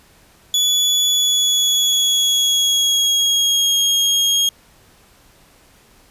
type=tone with pitch glide; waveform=30% pulse; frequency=3419 to 3263 Hz; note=G#7 to G#7; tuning=+50 to -31 cents; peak=-11 dBFS; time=0.54-4.49 s; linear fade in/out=2 ms; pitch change=-81 cents; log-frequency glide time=1.09-3.78 s; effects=pink hiss -51 dBFS RMS until 6.1 s + resampled to 32000 Hz